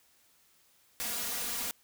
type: noise with comb filter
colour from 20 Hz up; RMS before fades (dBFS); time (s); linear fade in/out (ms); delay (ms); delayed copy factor
white; -35; 1-1.71; 0; 4.2; +0.85
effects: white hiss -66 dBFS RMS until 1.83 s